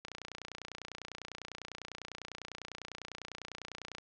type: click train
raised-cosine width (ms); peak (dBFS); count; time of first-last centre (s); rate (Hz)
0.2; -25; 119; 0.05-3.983; 30
effects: low-pass 7000 Hz 12 dB/octave